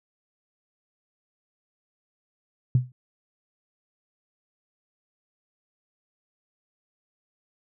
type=tone with exponential decay; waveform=sine; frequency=125.5 Hz; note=B2; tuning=28 cents sharp; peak=-12 dBFS; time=2.75-2.92 s; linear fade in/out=2 ms; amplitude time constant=35 ms; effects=tanh soft clip ceiling -8 dBFS

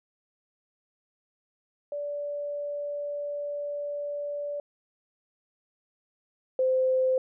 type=tone pair in turn; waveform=sine; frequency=580 / 518 Hz; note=D5 / C5; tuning=-22 / -17 cents; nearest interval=major second; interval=195 cents; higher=first; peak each=-30 / -21 dBFS; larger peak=second; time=1.92-4.6 / 6.59-7.18 s; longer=first; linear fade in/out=2 ms; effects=none

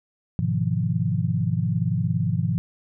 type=chord; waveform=sine; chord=F half-diminished seventh; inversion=first; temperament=just; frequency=104.77 / 125.72 / 157.15 / 174.61 Hz; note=Ab2 / Cb3 / Eb3 / F3; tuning=+16 / +31 / +18 / 0 cents; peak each=-26 dBFS; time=0.39-2.58 s; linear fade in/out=0 ms; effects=none

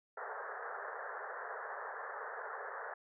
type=band-pass noise; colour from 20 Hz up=white; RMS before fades=-44 dBFS; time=0.17-2.94 s; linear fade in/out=5 ms; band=410 to 1800 Hz; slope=96 dB/octave; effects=none

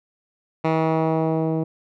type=tone with low-pass filter sweep; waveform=10% pulse; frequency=160.3 Hz; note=E3; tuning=48 cents flat; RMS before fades=-21 dBFS; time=0.64-1.64 s; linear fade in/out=10 ms; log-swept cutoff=2100 to 400 Hz; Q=0.78; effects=none

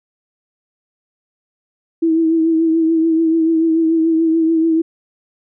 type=tone with vibrato; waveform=sine; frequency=325.1 Hz; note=E4; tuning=24 cents flat; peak=-11 dBFS; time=2.02-4.82 s; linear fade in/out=10 ms; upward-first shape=triangle; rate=6.9 Hz; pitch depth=40 cents each way; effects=none

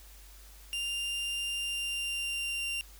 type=tone with pitch glide; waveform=40% pulse; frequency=2794 to 2775 Hz; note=F7 to F7; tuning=0 to -12 cents; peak=-31 dBFS; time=0.73-2.81 s; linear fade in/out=0 ms; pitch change=-12 cents; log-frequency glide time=1.55-2.66 s; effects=added 50 Hz sine -51 dBFS peak until 2.99 s + white hiss -56 dBFS RMS until 2.99 s

